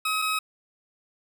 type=tone pair in turn; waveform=20% pulse; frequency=1273 / 1273 Hz; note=D#6 / D#6; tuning=+39 / +39 cents; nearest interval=unison; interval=0 cents; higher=neither; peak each=-19 dBFS; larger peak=neither; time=0.05-0.22 / 0.22-0.39 s; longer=neither; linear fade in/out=5 ms; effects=none